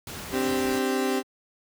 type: noise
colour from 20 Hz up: pink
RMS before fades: -37 dBFS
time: 0.07-0.79 s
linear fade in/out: 2 ms
type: chord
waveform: 35% pulse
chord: C suspended second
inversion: none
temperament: equal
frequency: 261.6 / 293.7 / 392 Hz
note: C4 / D4 / G4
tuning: 0 / 0 / 0 cents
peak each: -25 / -31 / -25 dBFS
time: 0.31-1.23 s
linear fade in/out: 50 ms
effects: high-pass 60 Hz 12 dB/octave